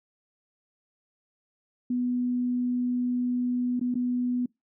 sine tone with dropouts, 246.9 Hz, B3, in tune, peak -24 dBFS, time 1.9-4.46 s, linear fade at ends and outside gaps 5 ms, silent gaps 3.796-3.811 / 3.943-3.953 s, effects noise-tail reverb RT60 0.2 s tail -25 dB re dry

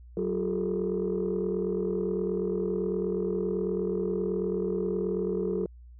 sine tone cluster, 186.4 / 355.8 / 405.2 / 443.8 Hz, F#3 / F4 / G#4 / A4, +13 / +32 / -43 / +15 cents, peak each -31 dBFS, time 0.17-5.66 s, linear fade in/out 2 ms, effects tanh soft clip ceiling -20 dBFS + added 60 Hz sine -46 dBFS peak until 5.99 s

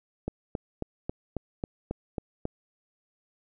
click train, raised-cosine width 2 ms, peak -17 dBFS, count 9, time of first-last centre 0.28-2.454 s, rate 3.68 Hz, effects none

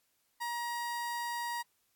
30% pulse tone, 950 Hz, A#5, 33 cents sharp, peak -32 dBFS, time 0.4-1.63 s, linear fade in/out 20 ms, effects white hiss -75 dBFS RMS until 1.95 s + AAC 64 kbps

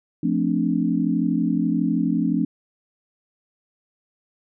sine chord, D minor seventh, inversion first, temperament equal, 174.61 / 220 / 261.6 / 293.7 Hz, F3 / A3 / C4 / D4, 0 / 0 / 0 / 0 cents, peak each -24 dBFS, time 0.23-2.45 s, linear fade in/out 5 ms, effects none

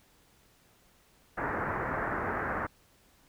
white low-pass noise, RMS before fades -33 dBFS, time 1.37-2.67 s, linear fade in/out 10 ms, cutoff 1800 Hz, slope 48 dB/octave, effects pink hiss -64 dBFS RMS until 3.28 s

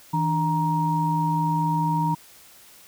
sine tone cluster, 161 / 294.8 / 940 Hz, E3 / D4 / A#5, -41 / +7 / +14 cents, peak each -23 / -31 / -23 dBFS, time 0.13-2.15 s, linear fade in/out 10 ms, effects white hiss -50 dBFS RMS until 2.87 s

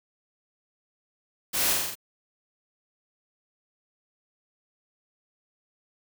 white noise with echo, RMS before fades -27 dBFS, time 1.53-1.74 s, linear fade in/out 20 ms, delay 43 ms, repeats 5, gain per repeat -2 dB, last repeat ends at 1.955 s, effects none

